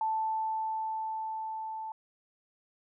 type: tone with level ramp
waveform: sine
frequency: 880 Hz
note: A5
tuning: in tune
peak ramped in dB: -27 to -36 dBFS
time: 0.01-1.92 s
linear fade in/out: 2 ms
effects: none